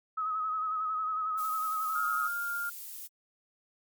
sine tone with vibrato, 1274 Hz, D#6, 41 cents sharp, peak -29 dBFS, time 0.17-2.28 s, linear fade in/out 10 ms, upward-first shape sine, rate 11 Hz, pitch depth 38 cents each way
violet noise, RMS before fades -42 dBFS, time 1.37-3.08 s, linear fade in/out 20 ms
sine tone, 1404 Hz, F6, 9 cents sharp, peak -31 dBFS, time 1.95-2.7 s, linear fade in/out 10 ms
effects MP3 96 kbps

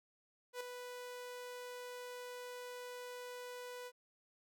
sawtooth tone with ADSR envelope, 493.9 Hz, B4, in tune, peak -35 dBFS, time 0.53-3.92 s, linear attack 76 ms, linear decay 3 ms, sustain -7 dB, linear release 52 ms, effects none

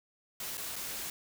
white noise with dropouts, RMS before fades -39 dBFS, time 0.4-1.1 s, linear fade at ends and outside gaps 2 ms, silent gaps 0.572-0.577 / 0.758-0.762 s, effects none

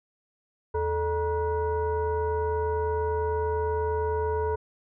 sine tone with frequency modulation, 435.6 Hz, A4, 17 cents flat, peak -24 dBFS, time 0.74-4.56 s, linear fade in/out 10 ms, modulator 517 Hz, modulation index 1, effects none

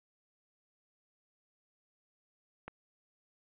click, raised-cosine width 0.5 ms, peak -27 dBFS, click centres 2.68 s, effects resampled to 8000 Hz

